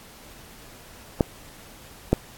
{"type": "clicks", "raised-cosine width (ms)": 2, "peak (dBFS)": -3, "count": 2, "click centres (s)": [1.208, 2.13], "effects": ["pink hiss -47 dBFS RMS until 2.37 s", "AAC 64 kbps"]}